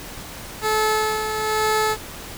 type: tone with tremolo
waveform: 15% pulse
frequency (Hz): 432.6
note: A4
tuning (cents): -29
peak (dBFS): -11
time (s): 0.61-1.97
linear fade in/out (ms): 50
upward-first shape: sine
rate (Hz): 1.1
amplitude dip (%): 50
effects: pink hiss -36 dBFS RMS until 2.37 s